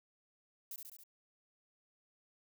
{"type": "noise with echo", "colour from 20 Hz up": "violet", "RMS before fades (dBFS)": -45, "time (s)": [0.71, 0.76], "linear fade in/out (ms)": 2, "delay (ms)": 69, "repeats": 4, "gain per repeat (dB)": -3, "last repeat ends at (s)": 1.036, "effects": []}